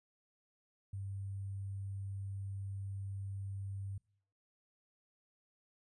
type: tone with sample-and-hold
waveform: sine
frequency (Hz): 98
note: G2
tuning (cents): 0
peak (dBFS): -39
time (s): 0.93-3.98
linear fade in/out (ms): 5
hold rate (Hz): 8820
effects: noise-tail reverb RT60 0.6 s tail -26 dB re dry + resampled to 24000 Hz